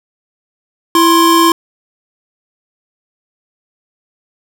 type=tone pair together; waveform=square; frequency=332.9 / 1057 Hz; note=E4 / C6; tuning=+17 / +17 cents; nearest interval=octave + minor sixth; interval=2000 cents; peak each=-10 dBFS; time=0.95-1.52 s; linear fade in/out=2 ms; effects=none